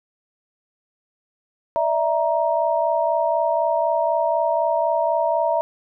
sine tone cluster, 594 / 658 / 939 Hz, D5 / E5 / A#5, +20 / -3 / +12 cents, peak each -24 / -20 / -22 dBFS, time 1.76-5.61 s, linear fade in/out 0 ms, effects none

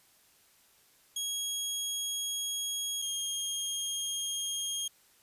20% pulse tone pair in turn, 3300 / 3243 Hz, G#7 / G#7, -12 / -42 cents, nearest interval unison, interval 30 cents, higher first, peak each -27 / -27 dBFS, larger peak neither, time 1.16-3.02 / 3.02-4.88 s, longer neither, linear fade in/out 5 ms, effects white hiss -64 dBFS RMS until 5.22 s + resampled to 32000 Hz

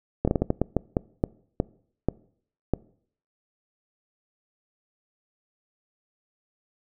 slowing click train, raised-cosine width 2 ms, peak -8 dBFS, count 13, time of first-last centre 0.25-2.737 s, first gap 26 ms, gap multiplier 1.34, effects noise-tail reverb RT60 0.6 s tail -23 dB re dry

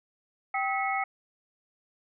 sine tone cluster, 779 / 1279 / 1964 / 2192 Hz, G5 / D#6 / B6 / C#7, -11 / +47 / -10 / -20 cents, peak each -29 / -33 / -36 / -32 dBFS, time 0.54-1.04 s, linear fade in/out 5 ms, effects none

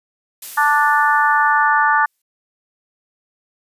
blue noise with exponential decay, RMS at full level -29 dBFS, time 0.42-2.22 s, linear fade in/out 5 ms, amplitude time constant 390 ms
harmonic tone, 293.7 Hz, D4, in tune, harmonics 3 / 4 / 5 / 6, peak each -16 / -17 / -18 / -19 dBFS, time 0.57-2.06 s, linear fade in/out 10 ms
effects resampled to 32000 Hz

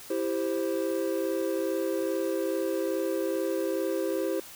triangle chord, C major, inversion first, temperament equal, 329.6 / 392 / 523.3 Hz, E4 / G4 / C5, 0 / 0 / 0 cents, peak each -29 dBFS, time 0.1-4.4 s, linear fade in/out 5 ms, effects white hiss -46 dBFS RMS until 4.55 s

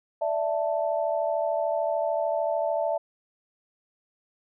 sine chord, D suspended second, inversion none, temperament just, 587.3 / 660.7 / 881 Hz, D5 / E5 / A5, 0 / +4 / +2 cents, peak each -28 / -26 / -32 dBFS, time 0.21-2.98 s, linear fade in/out 10 ms, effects none

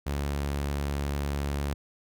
sawtooth tone, 71.1 Hz, C#2, 45 cents sharp, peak -24 dBFS, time 0.06-1.74 s, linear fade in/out 10 ms, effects none

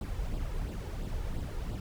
brown noise with flanger, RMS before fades -35 dBFS, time 0.01-1.8 s, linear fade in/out 2 ms, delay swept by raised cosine 0.23 to 2.33 ms, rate 2.9 Hz, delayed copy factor +0.6, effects none

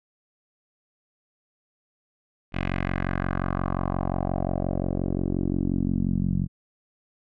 10% pulse tone with low-pass filter sweep, 45.68 Hz, F#1, 21 cents flat, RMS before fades -26 dBFS, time 2.52-6.48 s, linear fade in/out 50 ms, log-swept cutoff 2600 to 170 Hz, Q 2.4, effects none

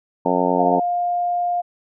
harmonic tone, 90 Hz, F#2, 47 cents flat, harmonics 2 / 3 / 4 / 5 / 6 / 7 / 8 / 9 / 10, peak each -26 / -23 / -27 / -24 / -24 / -24 / -26 / -27 / -23 dBFS, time 0.25-0.8 s, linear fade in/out 10 ms
sine tone, 705 Hz, F5, 16 cents sharp, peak -18 dBFS, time 0.58-1.62 s, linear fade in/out 20 ms
effects none

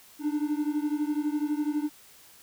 triangle beating tone pair, 293.7 / 305.7 Hz, D4 / D#4, 0 / -30 cents, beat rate 12 Hz, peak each -26 / -28 dBFS, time 0.19-1.9 s, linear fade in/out 50 ms, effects white hiss -54 dBFS RMS until 2.42 s

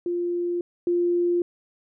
sine tone pair in turn, 349.2 / 349.2 Hz, F4 / F4, 0 / 0 cents, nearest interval unison, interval 0 cents, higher neither, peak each -23 / -19 dBFS, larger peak second, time 0.06-0.61 / 0.87-1.42 s, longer neither, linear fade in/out 2 ms, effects none

